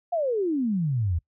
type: exponential sweep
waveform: sine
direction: down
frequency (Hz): 722 to 77.78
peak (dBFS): -22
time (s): 0.12-1.19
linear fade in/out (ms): 10
effects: noise-tail reverb RT60 0.1 s tail -24 dB re dry